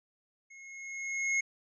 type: tone with level ramp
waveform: square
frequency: 2165 Hz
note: C#7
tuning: 41 cents flat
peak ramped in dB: -51 to -26 dBFS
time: 0.5-1.41 s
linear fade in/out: 10 ms
effects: resampled to 22050 Hz